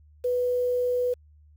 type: tone with quantisation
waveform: sine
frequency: 493.9 Hz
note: B4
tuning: in tune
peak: -22 dBFS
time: 0.24-1.14 s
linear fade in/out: 10 ms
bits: 8
effects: added 75 Hz sine -52 dBFS peak until 1.56 s